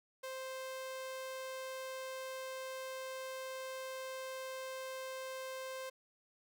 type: tone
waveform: sawtooth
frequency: 523.3 Hz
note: C5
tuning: in tune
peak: -38 dBFS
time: 0.23-5.9 s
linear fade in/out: 10 ms
effects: none